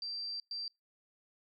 sine tone bursts at uneven times, 4699 Hz, D8, in tune, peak -37 dBFS, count 2, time 0.02-0.4 / 0.51-0.68 s, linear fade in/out 2 ms, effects noise-tail reverb RT60 0.2 s tail -26 dB re dry

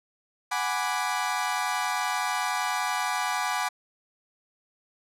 30% pulse chord, G# half-diminished seventh, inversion third, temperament equal, 740 / 830.6 / 987.8 / 1174.7 Hz, F#5 / G#5 / B5 / D6, 0 / 0 / 0 / 0 cents, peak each -29 dBFS, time 0.51-3.69 s, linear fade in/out 10 ms, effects low-pass 12000 Hz 12 dB/octave

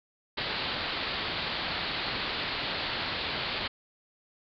white low-pass noise, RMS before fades -33 dBFS, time 0.37-3.68 s, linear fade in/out 10 ms, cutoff 4600 Hz, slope 96 dB/octave, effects none

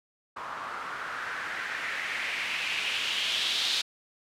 blue noise with low-pass filter sweep, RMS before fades -32 dBFS, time 0.36-3.82 s, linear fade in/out 10 ms, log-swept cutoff 1100 to 3800 Hz, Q 3.1, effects none

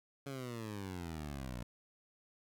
15% pulse exponential sweep, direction down, 141.4 to 58.27 Hz, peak -35 dBFS, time 0.26-1.63 s, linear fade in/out 5 ms, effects none

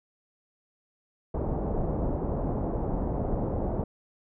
pink low-pass noise, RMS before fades -29 dBFS, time 1.34-3.84 s, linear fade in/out 5 ms, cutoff 780 Hz, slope 24 dB/octave, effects none

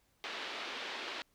white band-pass noise, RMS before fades -42 dBFS, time 0.24-1.22 s, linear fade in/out 0 ms, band 270 to 3800 Hz, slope 24 dB/octave, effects pink hiss -73 dBFS RMS until 1.34 s

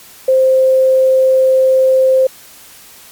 sine tone, 523.3 Hz, C5, in tune, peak -7 dBFS, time 0.28-2.27 s, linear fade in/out 5 ms, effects white hiss -39 dBFS RMS until 3.11 s + Opus 48 kbps

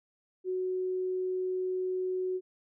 sine tone, 370 Hz, F#4, in tune, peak -29 dBFS, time 0.44-2.41 s, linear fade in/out 50 ms, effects none

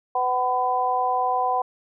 harmonic tone, 251 Hz, B3, 28 cents sharp, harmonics 2 / 3 / 4, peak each -29 / -22 / -24 dBFS, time 0.15-1.62 s, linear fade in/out 5 ms, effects none

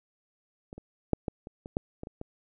clicks, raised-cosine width 2 ms, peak -28 / -30 / -10 / -17 / -28 / -27 / -14 / -24 / -27 / -24 dBFS, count 10, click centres 0.729 / 0.78 / 1.133 / 1.282 / 1.471 / 1.659 / 1.769 / 2.034 / 2.071 / 2.214 s, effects none

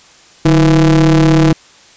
square ring-modulated tone, 84.4 Hz, E2, 41 cents sharp, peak -4 dBFS, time 0.45-1.53 s, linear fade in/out 5 ms, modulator 235 Hz, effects white hiss -43 dBFS RMS until 1.96 s + resampled to 16000 Hz

